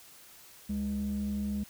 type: tone pair together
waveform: sine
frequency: 72.1 / 205.6 Hz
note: D2 / G#3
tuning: -31 / -17 cents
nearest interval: octave + tritone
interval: 1814 cents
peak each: -36 / -29 dBFS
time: 0.69-1.64 s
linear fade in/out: 10 ms
effects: tanh soft clip ceiling -27 dBFS + white hiss -54 dBFS RMS until 1.69 s